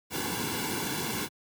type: noise with comb filter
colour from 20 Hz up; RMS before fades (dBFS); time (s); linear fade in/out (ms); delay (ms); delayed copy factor
pink; -32; 0.1-1.29; 50; 1.6; -0.8
effects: high-pass 100 Hz 12 dB/octave